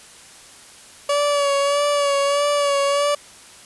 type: tone with vibrato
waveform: 30% pulse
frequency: 570 Hz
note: C#5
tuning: 48 cents sharp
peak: -14 dBFS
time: 1.09-3.15 s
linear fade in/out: 5 ms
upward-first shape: sine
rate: 1.6 Hz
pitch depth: 35 cents each way
effects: white hiss -44 dBFS RMS until 3.65 s + resampled to 24000 Hz